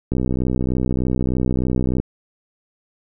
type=click train; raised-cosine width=3 ms; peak=-8 dBFS; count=120; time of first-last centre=0.12-2 s; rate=63.3 Hz; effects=none